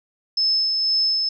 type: tone with tremolo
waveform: sine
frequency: 5230 Hz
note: E8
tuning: 15 cents flat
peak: -16 dBFS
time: 0.37-1.29 s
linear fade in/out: 5 ms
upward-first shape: sine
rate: 2 Hz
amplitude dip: 30%
effects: none